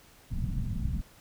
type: low-pass noise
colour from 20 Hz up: pink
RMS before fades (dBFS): -31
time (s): 0.3-1.02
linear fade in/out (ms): 20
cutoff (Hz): 230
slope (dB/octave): 48
effects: pink hiss -57 dBFS RMS until 1.2 s